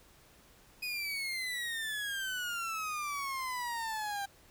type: exponential sweep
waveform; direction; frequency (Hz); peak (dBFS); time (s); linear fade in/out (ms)
30% pulse; down; 2507 to 787; -32; 0.82-4.26; 10
effects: pink hiss -61 dBFS RMS until 4.5 s